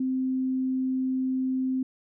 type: tone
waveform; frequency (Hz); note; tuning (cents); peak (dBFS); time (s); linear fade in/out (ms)
sine; 260; C4; -11; -24; 0-1.83; 5
effects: none